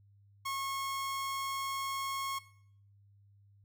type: tone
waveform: sawtooth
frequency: 1090 Hz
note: C#6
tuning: 29 cents flat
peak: -31 dBFS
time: 0.45-2.39 s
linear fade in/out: 10 ms
effects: noise-tail reverb RT60 0.6 s tail -17 dB re dry + added 100 Hz sine -60 dBFS peak until 3.64 s